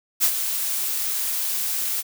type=noise with ADSR envelope; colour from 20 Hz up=blue; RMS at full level=-17 dBFS; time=0.2-2.03 s; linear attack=36 ms; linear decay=76 ms; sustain=-8 dB; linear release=35 ms; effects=none